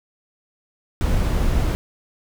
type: noise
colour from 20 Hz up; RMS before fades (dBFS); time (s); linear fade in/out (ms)
brown; -19; 1.01-1.75; 0
effects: none